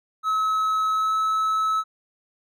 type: tone with pitch glide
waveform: triangle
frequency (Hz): 1288 to 1297.7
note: E6 to E6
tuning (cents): -41 to -28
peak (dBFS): -18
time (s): 0.23-1.84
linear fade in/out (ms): 50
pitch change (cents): +13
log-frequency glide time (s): 0.92-1.14
effects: none